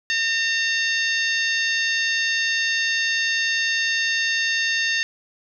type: harmonic tone with a mistuned harmonic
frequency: 910 Hz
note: A#5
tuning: 42 cents flat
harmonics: 2 / 3 / 4 / 5 / 6 / 7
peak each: -22 / -26 / -28 / -30 / -32 / -33 dBFS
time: 0.1-5.03 s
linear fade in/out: 0 ms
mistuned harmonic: 6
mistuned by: -55 cents
effects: none